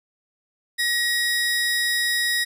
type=tone pair together; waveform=30% pulse; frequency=1900 / 5065 Hz; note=A#6 / D#8; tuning=+33 / +30 cents; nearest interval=octave + perfect fourth; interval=1697 cents; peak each=-18 / -24 dBFS; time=0.78-2.45 s; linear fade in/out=20 ms; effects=none